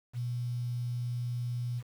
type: tone with quantisation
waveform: sine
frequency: 121.6 Hz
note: B2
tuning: 26 cents flat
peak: -31 dBFS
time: 0.13-1.83 s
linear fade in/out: 50 ms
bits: 9
effects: none